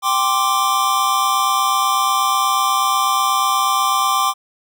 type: chord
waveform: square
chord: G suspended fourth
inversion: none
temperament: equal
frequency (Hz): 784 / 1046.5 / 1174.7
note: G5 / C6 / D6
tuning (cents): 0 / 0 / 0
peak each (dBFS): -23 / -20 / -18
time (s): 0.02-4.34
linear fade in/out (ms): 50
effects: none